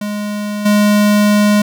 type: tone with level steps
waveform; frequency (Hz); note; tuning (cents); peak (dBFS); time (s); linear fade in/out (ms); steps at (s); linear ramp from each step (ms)
square; 207.7; G#3; 0; -19 / -9; 0.01-1.62; 5; 0.65; 10
effects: none